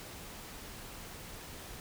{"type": "silence", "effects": ["pink hiss -47 dBFS RMS until 1.8 s"]}